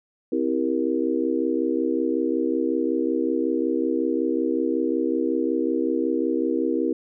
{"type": "chord", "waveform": "sine", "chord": "C dominant seventh", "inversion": "none", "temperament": "just", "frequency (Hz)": [261.6, 327, 392.4, 470.9], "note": ["C4", "E4", "G4", "Bb4"], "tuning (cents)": [0, -14, 2, 18], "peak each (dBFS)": [-26, -24, -28, -27], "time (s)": [0.32, 6.93], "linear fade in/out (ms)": 5, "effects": []}